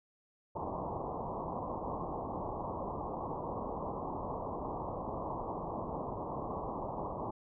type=low-pass noise; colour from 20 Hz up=white; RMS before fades=-39 dBFS; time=0.55-7.31 s; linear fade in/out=10 ms; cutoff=1100 Hz; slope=96 dB/octave; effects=none